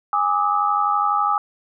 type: tone cluster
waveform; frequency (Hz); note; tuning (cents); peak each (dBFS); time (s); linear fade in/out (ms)
sine; 822 / 1185 / 1277; G#5 / D6 / D#6; -18 / +15 / +45; -21; 0.13-1.38; 2
effects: none